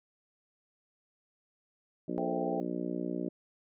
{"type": "harmonic tone", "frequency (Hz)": 60, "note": "B1", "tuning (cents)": -49, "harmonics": [3, 4, 5, 6, 7, 8, 9, 10], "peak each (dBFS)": [-39, -39, -37, -39, -46, -48, -47, -46], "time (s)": [2.08, 3.29], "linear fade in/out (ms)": 5}
{"type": "chord", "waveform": "sine", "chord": "A minor seventh", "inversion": "none", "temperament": "equal", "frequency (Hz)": [440, 523.3, 659.3, 784], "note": ["A4", "C5", "E5", "G5"], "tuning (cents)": [0, 0, 0, 0], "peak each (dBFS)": -38, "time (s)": [2.18, 2.6], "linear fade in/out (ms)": 0}
{"effects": []}